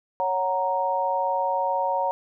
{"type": "chord", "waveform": "sine", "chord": "F# major", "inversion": "second", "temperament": "equal", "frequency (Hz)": [554.4, 740, 932.3], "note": ["C#5", "F#5", "A#5"], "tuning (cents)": [0, 0, 0], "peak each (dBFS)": [-27, -28, -24], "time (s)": [0.2, 2.11], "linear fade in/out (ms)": 0, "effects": []}